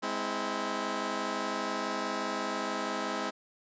10% pulse chord, Ab augmented, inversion none, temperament just, 207.7 / 259.6 / 324.5 Hz, Ab3 / C4 / E4, 0 / -13 / -27 cents, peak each -28 dBFS, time 0.02-3.31 s, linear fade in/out 20 ms, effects resampled to 16000 Hz

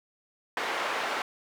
white band-pass noise, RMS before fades -31 dBFS, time 0.57-1.22 s, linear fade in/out 2 ms, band 480 to 1700 Hz, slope 12 dB/octave, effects none

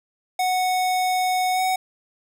square tone with pitch glide, 738 to 747 Hz, F#5 to F#5, -5 to +16 cents, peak -20 dBFS, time 0.39-1.76 s, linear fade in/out 5 ms, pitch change +21 cents, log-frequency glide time 1.53-1.61 s, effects none

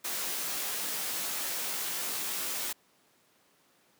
white noise with comb filter, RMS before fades -34 dBFS, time 0.04-2.73 s, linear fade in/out 10 ms, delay 16 ms, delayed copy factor +0.55, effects pink hiss -66 dBFS RMS until 3.99 s + high-pass 200 Hz 12 dB/octave

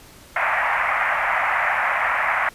white band-pass noise, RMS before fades -21 dBFS, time 0.36-2.49 s, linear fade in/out 2 ms, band 640 to 2200 Hz, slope 48 dB/octave, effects pink hiss -46 dBFS RMS until 2.54 s + resampled to 32000 Hz

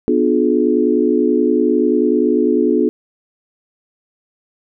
sine chord, B diminished seventh, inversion none, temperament just, 246.9 / 296.3 / 355.6 / 426.7 Hz, B3 / D4 / F4 / Ab4, 0 / +15 / +31 / +47 cents, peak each -17 dBFS, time 0.08-2.89 s, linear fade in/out 0 ms, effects none

